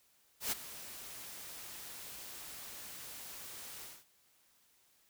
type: noise with ADSR envelope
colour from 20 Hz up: white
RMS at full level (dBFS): -33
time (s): 0.4-4.05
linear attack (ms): 120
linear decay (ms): 17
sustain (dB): -15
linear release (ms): 210
effects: white hiss -70 dBFS RMS until 5.09 s